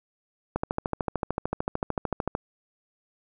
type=click train; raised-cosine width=1 ms; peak=-12 dBFS; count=25; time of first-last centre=0.56-2.351 s; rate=13.4 Hz; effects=none